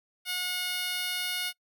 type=tone with high-pass filter; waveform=10% pulse; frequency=724 Hz; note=F#5; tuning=38 cents flat; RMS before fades=-32 dBFS; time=0.25-1.53 s; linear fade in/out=50 ms; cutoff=1700 Hz; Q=0.62; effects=noise-tail reverb RT60 0.1 s tail -22 dB re dry